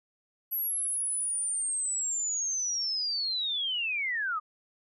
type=linear sweep; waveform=sine; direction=down; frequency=11750 to 1192 Hz; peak=-28 dBFS; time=0.51-4.4 s; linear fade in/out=20 ms; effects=none